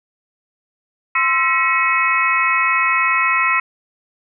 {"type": "tone cluster", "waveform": "sine", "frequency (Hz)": [1044, 1330, 1916, 2199, 2552], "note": ["C6", "E6", "A#6", "C#7", "D#7"], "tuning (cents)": [-4, 15, 47, -14, 43], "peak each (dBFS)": -20, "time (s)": [1.15, 3.6], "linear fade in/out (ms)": 5, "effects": []}